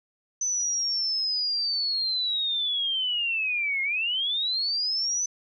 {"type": "linear two-way sweep", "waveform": "sine", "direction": "down then up", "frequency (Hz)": [6080, 2125, 6080], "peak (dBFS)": -24, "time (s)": [0.41, 5.26], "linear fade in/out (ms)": 5, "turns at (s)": 3.82, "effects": []}